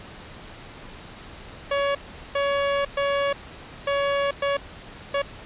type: tone bursts at uneven times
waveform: sawtooth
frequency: 562 Hz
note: C#5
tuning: 24 cents sharp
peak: -17 dBFS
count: 6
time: 1.71-1.95 / 2.35-2.85 / 2.97-3.33 / 3.87-4.31 / 4.42-4.57 / 5.14-5.22 s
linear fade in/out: 5 ms
effects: pink hiss -42 dBFS RMS until 5.45 s + resampled to 8000 Hz